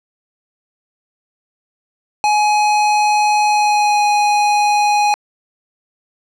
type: tone with pitch glide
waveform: square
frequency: 840 to 830.8 Hz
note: G#5 to G#5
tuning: +19 to 0 cents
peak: -12 dBFS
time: 2.24-5.14 s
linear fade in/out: 0 ms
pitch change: -19 cents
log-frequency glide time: 3.47-4.04 s
effects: low-pass 7000 Hz 12 dB/octave